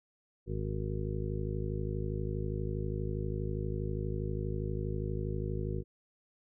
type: harmonic tone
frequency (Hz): 52.4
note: G#1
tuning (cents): +16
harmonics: 1 / 2 / 3 / 4 / 5 / 7 / 8 / 9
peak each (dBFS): -37 / -37 / -39 / -45 / -47 / -40 / -48 / -45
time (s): 0.46-5.84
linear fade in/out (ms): 50
effects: none